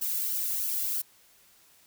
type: noise with flanger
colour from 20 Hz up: violet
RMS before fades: -30 dBFS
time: 0.01-1.02 s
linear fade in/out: 10 ms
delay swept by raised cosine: 0.66 to 1.47 ms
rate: 3.1 Hz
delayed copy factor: +0.55
effects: white hiss -60 dBFS RMS until 1.86 s